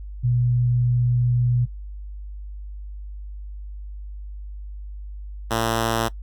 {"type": "tone pair in turn", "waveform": ["sine", "5% pulse"], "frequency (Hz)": [122.3, 113.62], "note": ["B2", "A#2"], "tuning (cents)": [-16, -44], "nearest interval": "minor second", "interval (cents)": 128, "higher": "first", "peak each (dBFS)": [-17, -9], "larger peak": "second", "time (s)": [[0.23, 1.66], [5.5, 6.09]], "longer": "first", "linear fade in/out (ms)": 20, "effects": ["noise-tail reverb RT60 0.1 s tail -19 dB re dry", "added 50 Hz sine -32 dBFS peak until 6.22 s"]}